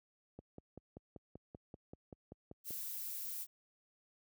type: click train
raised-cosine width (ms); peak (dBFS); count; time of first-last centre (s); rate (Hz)
2; -36; 13; 0.39-2.707; 5.18
type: noise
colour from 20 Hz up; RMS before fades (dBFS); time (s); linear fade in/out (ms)
violet; -43; 2.64-3.47; 50
effects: high-pass 60 Hz 12 dB/octave